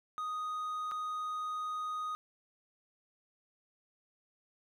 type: tone with dropouts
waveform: triangle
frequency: 1244.5 Hz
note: D#6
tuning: in tune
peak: -33 dBFS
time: 0.18-2.15 s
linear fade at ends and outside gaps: 0 ms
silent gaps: 0.913-0.918 s
effects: none